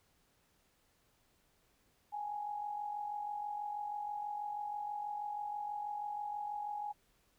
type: tone with amplitude modulation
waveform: sine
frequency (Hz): 830.6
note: G#5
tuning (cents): 0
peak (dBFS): -35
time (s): 2.12-6.93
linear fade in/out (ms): 20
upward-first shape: sine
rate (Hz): 46.2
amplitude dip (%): 55
effects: pink hiss -73 dBFS RMS until 7.38 s